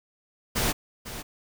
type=noise with echo; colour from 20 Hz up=pink; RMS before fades=-25 dBFS; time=0.55-0.73 s; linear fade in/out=20 ms; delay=500 ms; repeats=1; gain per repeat=-12 dB; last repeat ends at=1.23 s; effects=none